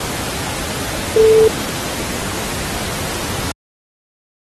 sine tone in noise, 440 Hz, A4, in tune, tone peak -6 dBFS, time 1.16-1.48 s, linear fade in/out 5 ms, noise pink, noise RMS -23 dBFS, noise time 0-3.52 s, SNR +14 dB, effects high-pass 60 Hz 12 dB/octave + AAC 32 kbps

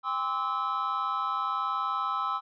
triangle tone cluster, 798 / 1038 / 1138 / 1299 Hz, G5 / C6 / C#6 / E6, +31 / -14 / +45 / -26 cents, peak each -35 / -31 / -35 / -28 dBFS, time 0.03-2.41 s, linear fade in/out 50 ms, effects resampled to 11025 Hz

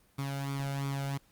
sawtooth tone with flanger, 138.59 Hz, C#3, in tune, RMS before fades -34 dBFS, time 0.18-1.18 s, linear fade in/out 10 ms, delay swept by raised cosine 0.86 to 1.4 ms, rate 2.9 Hz, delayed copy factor +0.65, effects pink hiss -66 dBFS RMS until 1.31 s + Opus 32 kbps

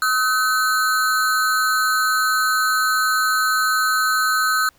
square ring-modulated tone, 1396.9 Hz, F6, in tune, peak -14 dBFS, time 0.02-4.69 s, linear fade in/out 2 ms, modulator 120 Hz, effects pink hiss -57 dBFS RMS until 4.78 s

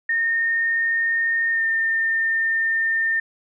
sine tone with pitch glide, 1833 to 1809.9 Hz, A#6 to A6, -30 to +48 cents, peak -18 dBFS, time 0.09-3.2 s, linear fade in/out 5 ms, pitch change -22 cents, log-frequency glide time 1.52-1.63 s, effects none

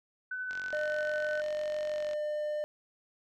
sine tone with tremolo, 1506 Hz, F#6, 30 cents sharp, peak -33 dBFS, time 0.31-1.41 s, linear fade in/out 5 ms, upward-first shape sine, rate 12 Hz, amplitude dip 25%
click train, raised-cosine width 0.2 ms, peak -28 dBFS, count 76, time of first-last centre 0.51-2.133 s, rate 46.2 Hz
triangle tone with pitch glide, 606 to 600.8 Hz, D#5 to D5, -46 to +39 cents, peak -29 dBFS, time 0.73-2.64 s, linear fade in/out 0 ms, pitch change -15 cents, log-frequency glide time 1.88-2.11 s
effects none

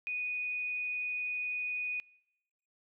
sine tone, 2478 Hz, D#7, 8 cents flat, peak -33 dBFS, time 0.07-2 s, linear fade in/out 0 ms, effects noise-tail reverb RT60 0.9 s tail -25 dB re dry

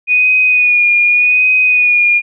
sine tone with vibrato, 2466 Hz, D#7, 16 cents flat, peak -7 dBFS, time 0.07-2.22 s, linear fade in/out 50 ms, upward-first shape sine, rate 0.85 Hz, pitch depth 32 cents each way, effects none

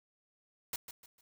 white noise with echo, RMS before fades -37 dBFS, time 0.73-0.76 s, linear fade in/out 2 ms, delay 150 ms, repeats 3, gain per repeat -10 dB, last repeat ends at 1.21 s, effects none

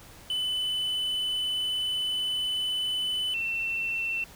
triangle / sine tone pair in turn, 3008 / 2693 Hz, F#7 / E7, +28 / +36 cents, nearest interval major second, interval 192 cents, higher first, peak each -25 / -27 dBFS, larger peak first, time 0.3-3.34 / 3.34-4.24 s, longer first, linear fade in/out 2 ms, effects pink hiss -50 dBFS RMS until 4.35 s

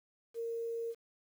sine tone with quantisation, 461.8 Hz, A#4, 16 cents flat, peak -35 dBFS, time 0.34-0.95 s, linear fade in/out 50 ms, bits 10, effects none

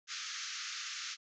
white band-pass noise, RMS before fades -42 dBFS, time 0.07-1.17 s, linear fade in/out 50 ms, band 1200 to 6800 Hz, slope 96 dB/octave, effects none

